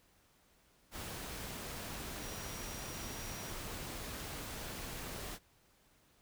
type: tone in noise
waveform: sine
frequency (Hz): 5720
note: F8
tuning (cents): +41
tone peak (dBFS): -52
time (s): 2.18-3.54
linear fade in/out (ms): 50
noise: pink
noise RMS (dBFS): -44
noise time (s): 0.91-5.39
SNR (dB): -11
effects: pink hiss -69 dBFS RMS until 6.21 s